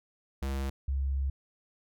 square / sine tone pair in turn, 67.7 / 67.99 Hz, C#2 / C#2, -40 / -33 cents, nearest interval unison, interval 7 cents, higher second, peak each -31 / -27 dBFS, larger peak second, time 0.42-0.7 / 0.88-1.3 s, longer second, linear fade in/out 5 ms, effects none

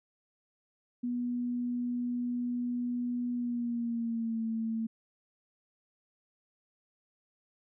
sine tone with pitch glide, 243.7 to 224.8 Hz, B3 to A3, -23 to +37 cents, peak -30 dBFS, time 1.03-4.87 s, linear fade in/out 10 ms, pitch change -140 cents, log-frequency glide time 3.33-4.43 s, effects none

